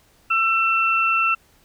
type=tone pair together; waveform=sine; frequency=1335 / 2690 Hz; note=E6 / E7; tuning=+22 / +34 cents; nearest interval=octave; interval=1212 cents; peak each=-19 dBFS; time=0.3-1.35 s; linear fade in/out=10 ms; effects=pink hiss -57 dBFS RMS until 1.64 s